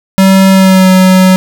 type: tone with pitch glide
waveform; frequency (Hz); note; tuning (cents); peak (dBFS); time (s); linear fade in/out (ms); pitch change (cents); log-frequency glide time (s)
square; 191.7 to 186.46; G3 to F#3; -38 to +14; -3; 0.18-1.36; 0; -48; 0.51-0.9
effects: none